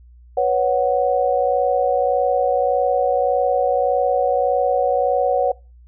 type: chord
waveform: sine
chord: B suspended second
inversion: none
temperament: just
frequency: 493.9 / 555.6 / 740.8 Hz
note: B4 / C#5 / F#5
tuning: 0 / +4 / +2 cents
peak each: -20 / -19 / -19 dBFS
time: 0.37-5.52 s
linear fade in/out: 5 ms
effects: noise-tail reverb RT60 0.3 s tail -24 dB re dry + added 60 Hz sine -43 dBFS peak until 5.87 s